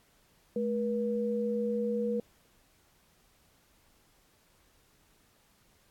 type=tone pair together; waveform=sine; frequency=214.6 / 481 Hz; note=A3 / B4; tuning=-43 / -46 cents; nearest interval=octave + major second; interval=1397 cents; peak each=-32 / -30 dBFS; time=0.56-2.2 s; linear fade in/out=2 ms; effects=pink hiss -66 dBFS RMS until 5.9 s + AAC 64 kbps